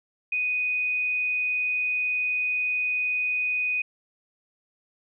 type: tone with frequency modulation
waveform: sine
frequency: 2489 Hz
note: D#7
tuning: in tune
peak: -23 dBFS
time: 0.32-3.82 s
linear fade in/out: 5 ms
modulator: 34.7 Hz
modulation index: 0.23
effects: none